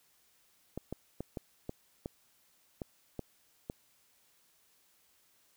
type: clicks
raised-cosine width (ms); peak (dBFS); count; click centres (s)
2; -24; 9; 0.776 / 0.926 / 1.206 / 1.372 / 1.694 / 2.059 / 2.818 / 3.193 / 3.699
effects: white hiss -69 dBFS RMS until 5.56 s